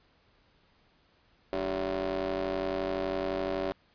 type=ring-modulated tone; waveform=25% pulse; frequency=91.8 Hz; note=F#2; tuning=13 cents flat; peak=-23 dBFS; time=1.53-3.72 s; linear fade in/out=0 ms; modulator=478 Hz; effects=pink hiss -66 dBFS RMS until 3.94 s + resampled to 11025 Hz